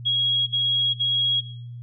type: tone bursts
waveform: sine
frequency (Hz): 3305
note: G#7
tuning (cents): -9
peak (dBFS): -18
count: 3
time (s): 0.05-1.412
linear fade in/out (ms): 20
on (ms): 420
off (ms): 51
effects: noise-tail reverb RT60 0.6 s tail -17 dB re dry + added 120 Hz sine -34 dBFS peak until 1.82 s